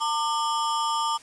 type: ring-modulated tone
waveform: square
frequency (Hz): 1050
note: C6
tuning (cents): +6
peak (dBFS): -21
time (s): 0-1.18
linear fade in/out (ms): 20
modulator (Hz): 142
effects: white hiss -50 dBFS RMS until 1.22 s + resampled to 22050 Hz